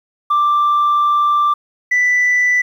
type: tone pair in turn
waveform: sine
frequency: 1178 / 1981.2 Hz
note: D6 / B6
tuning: +5 / +5 cents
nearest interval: major sixth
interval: 900 cents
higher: second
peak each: -9 dBFS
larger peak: neither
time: 0.3-1.54 / 1.91-2.62 s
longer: first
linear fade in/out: 10 ms
effects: tanh soft clip ceiling -9 dBFS + 8-bit